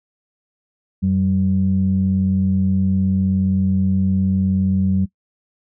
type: tone pair together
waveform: sine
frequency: 91.27 / 190.4 Hz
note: F#2 / F#3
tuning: -23 / +50 cents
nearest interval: octave + minor second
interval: 1273 cents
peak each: -19 / -15 dBFS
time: 1.02-5.06 s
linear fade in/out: 20 ms
effects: noise-tail reverb RT60 0.1 s tail -21 dB re dry + tanh soft clip ceiling -7 dBFS